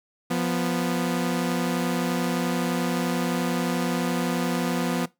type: tone pair together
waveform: sawtooth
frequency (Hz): 174.61 / 246.1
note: F3 / B3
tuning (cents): 0 / -6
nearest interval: tritone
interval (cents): 594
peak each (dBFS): -22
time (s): 0.3-5.06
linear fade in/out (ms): 10
effects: noise-tail reverb RT60 0.2 s tail -20 dB re dry